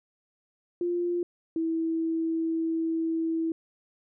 sine tone pair in turn, 349.2 / 326.3 Hz, F4 / E4, 0 / -18 cents, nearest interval minor second, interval 118 cents, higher first, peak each -25 dBFS, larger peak neither, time 0.81-1.23 / 1.56-3.52 s, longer second, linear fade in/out 2 ms, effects none

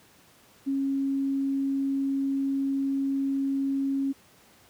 sine tone, 273.4 Hz, C#4, 24 cents flat, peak -24 dBFS, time 0.66-4.13 s, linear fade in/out 20 ms, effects pink hiss -57 dBFS RMS until 4.69 s + high-pass 100 Hz 12 dB/octave

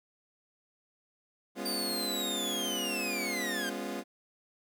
25% pulse chord, C# dominant seventh, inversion second, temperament equal with one note detuned, 203.7 / 246.9 / 277.2 / 349.2 Hz, G#3 / B3 / C#4 / E#4, -33 / 0 / 0 / 0 cents, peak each -37 dBFS, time 1.55-4.04 s, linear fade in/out 50 ms
sawtooth linear sweep, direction down, 4684 to 1545 Hz, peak -30 dBFS, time 1.65-3.7 s, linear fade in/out 10 ms
effects none

